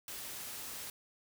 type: noise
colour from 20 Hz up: white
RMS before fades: -44 dBFS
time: 0.08-0.9 s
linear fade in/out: 2 ms
effects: none